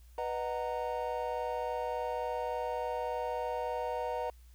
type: chord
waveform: triangle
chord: B major seventh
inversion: none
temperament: just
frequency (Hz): 493.9 / 617.4 / 740.8 / 926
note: B4 / D#5 / F#5 / A#5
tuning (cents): 0 / -14 / +2 / -12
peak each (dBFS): -35 / -37 / -38 / -36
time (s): 0.18-4.3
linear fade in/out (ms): 2
effects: added 60 Hz sine -53 dBFS peak until 4.54 s + white hiss -68 dBFS RMS until 4.54 s